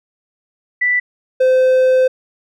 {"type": "tone pair in turn", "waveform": ["sine", "triangle"], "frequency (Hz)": [1975.5, 515.6], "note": ["B6", "C5"], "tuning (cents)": [0, -26], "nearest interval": "octave + major seventh", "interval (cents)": 2326, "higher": "first", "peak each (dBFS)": [-12, -7], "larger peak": "second", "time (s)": [[0.81, 1], [1.4, 2.08]], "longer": "second", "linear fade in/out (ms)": 10, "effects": []}